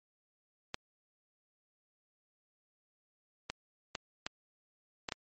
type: clicks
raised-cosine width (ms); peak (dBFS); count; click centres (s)
0.2; -18; 6; 0.744 / 3.5 / 3.952 / 4.265 / 5.088 / 5.122
effects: MP3 32 kbps